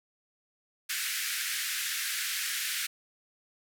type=band-pass noise; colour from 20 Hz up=pink; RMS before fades=-33 dBFS; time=0.89-2.87 s; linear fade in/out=10 ms; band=1500 to 16000 Hz; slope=48 dB/octave; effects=none